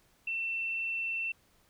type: tone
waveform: sine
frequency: 2689 Hz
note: E7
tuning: 34 cents sharp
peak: -31 dBFS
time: 0.27-1.32 s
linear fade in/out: 5 ms
effects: pink hiss -67 dBFS RMS until 1.69 s